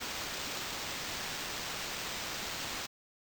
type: noise with sample-and-hold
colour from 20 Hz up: white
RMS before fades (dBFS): -39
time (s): 0-2.87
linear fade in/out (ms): 20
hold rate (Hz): 11025
effects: none